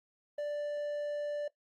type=tone; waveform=triangle; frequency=587.3 Hz; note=D5; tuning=in tune; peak=-31 dBFS; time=0.38-1.48 s; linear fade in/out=5 ms; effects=noise-tail reverb RT60 0.1 s tail -18 dB re dry + Opus 32 kbps